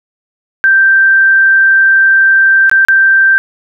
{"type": "tone with dropouts", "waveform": "sine", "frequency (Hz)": 1568, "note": "G6", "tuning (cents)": 0, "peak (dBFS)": -4, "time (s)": [0.64, 3.38], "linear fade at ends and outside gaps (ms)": 0, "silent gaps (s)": [[2.696, 2.714], [2.85, 2.885]], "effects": []}